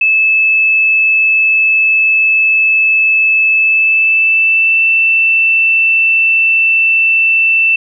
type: tone with pitch glide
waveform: sine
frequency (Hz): 2613 to 2665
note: E7 to E7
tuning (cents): -16 to +18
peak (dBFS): -7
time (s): 0.01-7.76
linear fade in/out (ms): 5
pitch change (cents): +34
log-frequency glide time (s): 3.53-4.85
effects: none